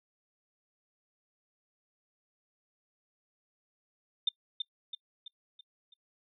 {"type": "tone with echo", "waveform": "sine", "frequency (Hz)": 3600, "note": "A7", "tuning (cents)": 39, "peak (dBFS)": -24, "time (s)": [4.27, 4.29], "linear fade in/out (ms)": 5, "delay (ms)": 330, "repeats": 5, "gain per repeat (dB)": -6, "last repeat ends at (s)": 5.94, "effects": ["noise-tail reverb RT60 0.1 s tail -23 dB re dry"]}